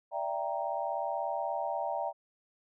sine chord, E half-diminished seventh, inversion third, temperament equal with one note detuned, 587.3 / 667.7 / 784 / 932.3 Hz, D5 / E5 / G5 / Bb5, 0 / +22 / 0 / 0 cents, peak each -37 / -36 / -36 / -37 dBFS, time 0.11-2.13 s, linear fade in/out 50 ms, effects none

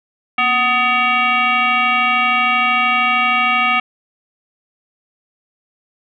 sine tone with frequency modulation, 1758 Hz, A6, 2 cents flat, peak -12 dBFS, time 0.38-3.8 s, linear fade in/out 5 ms, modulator 507 Hz, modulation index 2.1, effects none

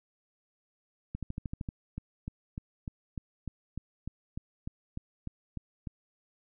two click trains, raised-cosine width 5 ms, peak -24 / -23 dBFS, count 14 / 8, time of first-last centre 1.98-5.872 / 1.15-1.688 s, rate 3.34 / 13 Hz, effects none

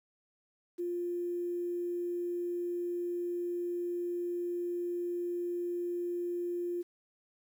sine tone, 350 Hz, F4, 4 cents sharp, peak -32 dBFS, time 0.78-6.83 s, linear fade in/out 20 ms, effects 10-bit

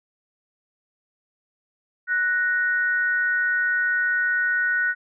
sine tone pair together, 1480 / 1864.7 Hz, F#6 / A#6, 0 / 0 cents, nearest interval major third, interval 400 cents, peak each -20 / -26 dBFS, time 2.07-4.95 s, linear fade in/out 50 ms, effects none

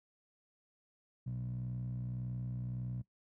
15% pulse tone with band-pass filter, 61.74 Hz, B1, in tune, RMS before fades -40 dBFS, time 1.26-3.02 s, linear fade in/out 10 ms, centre 140 Hz, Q 7.7, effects noise-tail reverb RT60 0.1 s tail -19 dB re dry

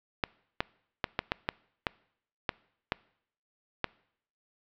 clicks, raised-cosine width 0.3 ms, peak -10 dBFS, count 10, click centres 0.238 / 0.605 / 1.042 / 1.191 / 1.319 / 1.489 / 1.868 / 2.492 / 2.921 / 3.843 s, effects noise-tail reverb RT60 0.7 s tail -24 dB re dry + low-pass 4000 Hz 12 dB/octave

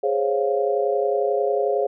sine chord, Db major seventh, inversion second, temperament equal, 415.3 / 523.3 / 554.4 / 698.5 Hz, Ab4 / C5 / Db5 / F5, 0 / 0 / 0 / 0 cents, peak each -22 / -26 / -24 / -26 dBFS, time 0.03-1.87 s, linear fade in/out 10 ms, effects none

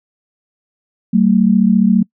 sine tone pair together, 191.2 / 225.9 Hz, G3 / A3, -43 / +46 cents, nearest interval minor third, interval 289 cents, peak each -11 dBFS, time 1.13-2.03 s, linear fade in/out 10 ms, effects noise-tail reverb RT60 0.1 s tail -26 dB re dry

